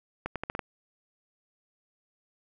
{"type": "accelerating click train", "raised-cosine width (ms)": 0.5, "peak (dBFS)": -17, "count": 6, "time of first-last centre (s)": [0.26, 0.593], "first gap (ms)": 97, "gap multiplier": 0.81, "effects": []}